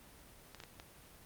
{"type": "clicks", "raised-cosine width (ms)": 0.2, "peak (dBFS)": -30, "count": 4, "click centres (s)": [0.547, 0.602, 0.637, 0.799], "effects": ["pink hiss -58 dBFS RMS until 1.25 s", "Opus 24 kbps"]}